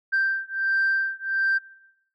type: beating tone pair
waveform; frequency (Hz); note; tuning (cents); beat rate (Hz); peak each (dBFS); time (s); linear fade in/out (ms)
sine; 1569 / 1570.4; G6 / G6; +1 / +3; 1.4; -23; 0.12-1.59; 20
effects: noise-tail reverb RT60 0.9 s tail -22 dB re dry + tanh soft clip ceiling -16 dBFS